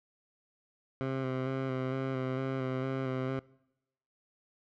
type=tone with vibrato; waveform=15% pulse; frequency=131.5 Hz; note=C3; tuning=9 cents sharp; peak=-25 dBFS; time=1.01-3.39 s; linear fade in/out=0 ms; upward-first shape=square; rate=2.2 Hz; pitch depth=20 cents each way; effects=noise-tail reverb RT60 0.9 s tail -24 dB re dry + low-pass 2000 Hz 12 dB/octave